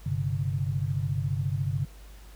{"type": "chord", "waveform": "sine", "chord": "G suspended fourth", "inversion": "none", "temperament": "equal with one note detuned", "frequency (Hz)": [98, 130.81, 144.98], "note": ["G2", "C3", "D3"], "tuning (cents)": [0, 0, -22], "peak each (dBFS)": -30, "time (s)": [0.06, 1.85], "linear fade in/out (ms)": 5, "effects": ["added 50 Hz sine -45 dBFS peak until 2.35 s", "pink hiss -55 dBFS RMS until 2.35 s"]}